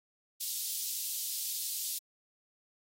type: high-pass noise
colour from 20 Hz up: white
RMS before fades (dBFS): -36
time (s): 0.4-1.99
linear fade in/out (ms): 10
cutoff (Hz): 3600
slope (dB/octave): 24
effects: AAC 48 kbps